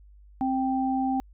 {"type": "tone pair together", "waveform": "sine", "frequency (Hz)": [263.5, 784], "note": ["C4", "G5"], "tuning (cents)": [12, 0], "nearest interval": "octave + perfect fifth", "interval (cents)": 1888, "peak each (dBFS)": [-25, -27], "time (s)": [0.41, 1.2], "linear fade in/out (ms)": 0, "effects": ["added 50 Hz sine -49 dBFS peak until 1.33 s"]}